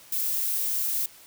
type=noise; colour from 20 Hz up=violet; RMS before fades=-27 dBFS; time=0.12-1.06 s; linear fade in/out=5 ms; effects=white hiss -51 dBFS RMS until 1.26 s